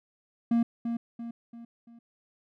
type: tone with echo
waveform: triangle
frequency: 233.3 Hz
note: A#3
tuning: 2 cents sharp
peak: -19 dBFS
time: 0.51-0.63 s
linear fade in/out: 5 ms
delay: 340 ms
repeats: 4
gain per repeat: -7 dB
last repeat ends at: 1.99 s
effects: none